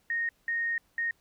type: tone bursts at uneven times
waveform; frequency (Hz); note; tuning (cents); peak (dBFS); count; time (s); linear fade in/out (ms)
sine; 1856; A#6; -8; -27; 3; 0.1-0.29 / 0.48-0.78 / 0.98-1.11; 2
effects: pink hiss -69 dBFS RMS until 1.2 s